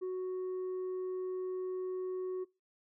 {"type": "tone with tanh clipping", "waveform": "sine", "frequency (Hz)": 370, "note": "F#4", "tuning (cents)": 0, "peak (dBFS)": -35, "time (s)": [0.01, 2.45], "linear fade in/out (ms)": 20, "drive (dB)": 2, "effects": ["noise-tail reverb RT60 0.3 s tail -25 dB re dry"]}